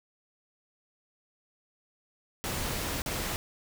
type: noise with dropouts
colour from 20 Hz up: pink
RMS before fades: -33 dBFS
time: 2.44-3.36 s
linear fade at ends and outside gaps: 0 ms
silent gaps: 3.019-3.061 s
effects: none